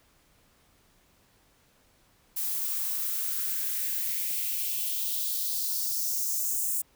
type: noise with high-pass filter sweep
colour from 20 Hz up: violet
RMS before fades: -30 dBFS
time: 2.36-6.82 s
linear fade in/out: 10 ms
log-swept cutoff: 800 to 8100 Hz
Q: 2.7
effects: pink hiss -64 dBFS RMS until 6.95 s